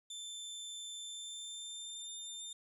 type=tone with pitch glide; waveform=25% pulse; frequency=3544 to 3602 Hz; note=A7 to A7; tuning=+12 to +40 cents; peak=-39 dBFS; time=0.1-2.53 s; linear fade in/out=5 ms; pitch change=+28 cents; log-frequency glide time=0.96-2.18 s; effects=none